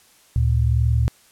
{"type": "tone pair together", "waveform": "sine", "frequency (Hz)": [73.42, 115.01], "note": ["D2", "A#2"], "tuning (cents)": [0, -23], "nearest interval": "minor sixth", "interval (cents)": 777, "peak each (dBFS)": -18, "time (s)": [0.36, 1.08], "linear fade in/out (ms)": 0, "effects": ["white hiss -54 dBFS RMS until 1.31 s", "low-pass 12000 Hz 12 dB/octave"]}